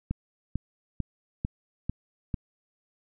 click train, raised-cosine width 5 ms, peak -16 dBFS, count 6, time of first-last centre 0.11-2.342 s, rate 2.24 Hz, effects none

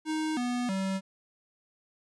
square tone with pitch steps, 312.2 / 245.1 / 192 Hz, D#4 / B3 / G3, +6 / -13 / -36 cents, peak -29 dBFS, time 0.05-1.01 s, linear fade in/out 50 ms, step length 320 ms, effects resampled to 22050 Hz + 11-bit

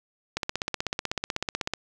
click train, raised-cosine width 0.2 ms, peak -10 dBFS, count 23, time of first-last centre 0.37-1.736 s, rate 16.1 Hz, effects none

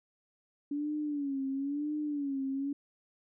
sine tone with vibrato, 284.7 Hz, C#4, 46 cents sharp, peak -31 dBFS, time 0.71-2.73 s, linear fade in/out 5 ms, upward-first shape sine, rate 1 Hz, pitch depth 100 cents each way, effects none

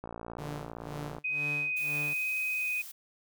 click train, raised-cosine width 1 ms, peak -26 dBFS, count 67, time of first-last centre 0.04-1.184 s, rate 57.7 Hz
sawtooth tone with tremolo, 147.2 Hz, D3, 4 cents sharp, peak -33 dBFS, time 0.38-2.14 s, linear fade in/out 10 ms, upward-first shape sine, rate 2 Hz, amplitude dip 100%
sine tone with vibrato, 2505 Hz, D#7, 11 cents sharp, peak -29 dBFS, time 1.24-2.82 s, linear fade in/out 10 ms, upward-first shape sine, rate 1.1 Hz, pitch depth 8 cents each way
blue noise, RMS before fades -45 dBFS, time 1.76-2.92 s, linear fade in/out 10 ms
effects none

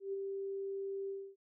sine tone with ADSR envelope, 392 Hz, G4, in tune, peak -34 dBFS, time 0-1.36 s, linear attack 130 ms, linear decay 22 ms, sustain -3 dB, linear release 270 ms, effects none

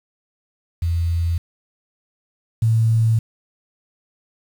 sine tone pair in turn, 84.5 / 112.79 Hz, E2 / A2, +43 / +43 cents, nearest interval perfect fourth, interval 500 cents, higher second, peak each -17 / -13 dBFS, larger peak second, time 0.82-1.38 / 2.62-3.19 s, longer second, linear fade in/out 5 ms, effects 7-bit

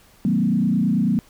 sine tone with frequency modulation, 208.5 Hz, G#3, 7 cents sharp, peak -16 dBFS, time 0.25-1.19 s, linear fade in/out 0 ms, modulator 29.2 Hz, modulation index 1.6, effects pink hiss -53 dBFS RMS until 1.29 s

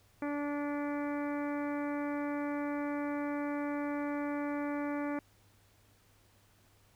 harmonic tone, 290 Hz, D4, 22 cents flat, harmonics 1 / 2 / 3 / 4 / 5 / 6 / 7 / 8, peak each -34 / -40 / -44 / -46 / -48 / -50 / -51 / -52 dBFS, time 0.22-5.19 s, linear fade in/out 2 ms, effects added 101 Hz sine -67 dBFS peak until 6.95 s + pink hiss -67 dBFS RMS until 6.95 s

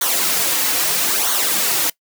white noise with flanger, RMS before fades -18 dBFS, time 0.01-1.9 s, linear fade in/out 5 ms, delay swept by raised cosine 0.39 to 5.19 ms, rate 0.77 Hz, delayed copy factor -0.7, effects noise-tail reverb RT60 0.1 s tail -22 dB re dry + high-pass 200 Hz 12 dB/octave

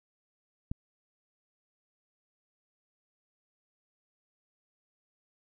click, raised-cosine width 5 ms, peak -21 dBFS, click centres 0.715 s, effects none

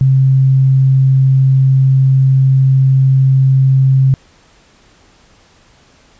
sine tone, 133.3 Hz, C3, 33 cents sharp, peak -6 dBFS, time 0.01-4.14 s, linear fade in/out 0 ms, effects pink hiss -48 dBFS RMS until 6.19 s + resampled to 16000 Hz

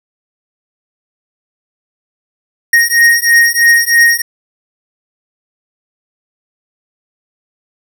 square beating tone pair, 1865 / 1868.1 Hz, A#6 / A#6, 0 / +3 cents, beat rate 3.1 Hz, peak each -10 dBFS, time 2.73-4.22 s, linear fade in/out 5 ms, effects 7-bit

